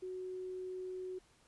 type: tone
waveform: sine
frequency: 370 Hz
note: F#4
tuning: in tune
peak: -40 dBFS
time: 0.02-1.19 s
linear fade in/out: 10 ms
effects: pink hiss -68 dBFS RMS until 1.47 s + resampled to 24000 Hz